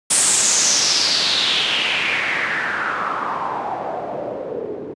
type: noise with low-pass filter sweep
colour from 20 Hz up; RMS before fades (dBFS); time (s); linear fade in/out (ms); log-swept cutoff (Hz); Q
white; -20; 0.1-4.94; 10; 9100 to 370; 4.3
effects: high-pass 150 Hz 12 dB/octave + resampled to 24000 Hz